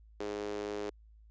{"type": "tone with high-pass filter", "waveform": "sawtooth", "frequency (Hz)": 103.5, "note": "G#2", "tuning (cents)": -5, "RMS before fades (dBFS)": -38, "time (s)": [0.2, 0.9], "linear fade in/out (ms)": 5, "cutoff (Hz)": 390, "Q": 4, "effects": ["added 54 Hz sine -55 dBFS peak until 1.3 s", "resampled to 16000 Hz"]}